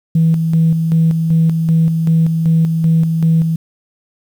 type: tone with tremolo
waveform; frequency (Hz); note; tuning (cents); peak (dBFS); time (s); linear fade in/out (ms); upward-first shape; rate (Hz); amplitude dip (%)
sine; 162.9; E3; -20; -7; 0.15-3.56; 5; square; 2.6; 45
effects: tanh soft clip ceiling -4 dBFS + 7-bit